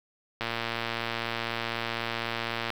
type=click train; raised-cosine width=0.3 ms; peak=-14 dBFS; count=267; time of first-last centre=0.41-2.703 s; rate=116 Hz; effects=7-bit